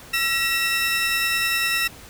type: tone cluster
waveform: 30% pulse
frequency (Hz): 1343 / 1911 / 2676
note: E6 / A#6 / E7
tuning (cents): +32 / +43 / +25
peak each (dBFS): -27 / -21 / -20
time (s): 0.13-1.88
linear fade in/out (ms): 10
effects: pink hiss -43 dBFS RMS until 2.09 s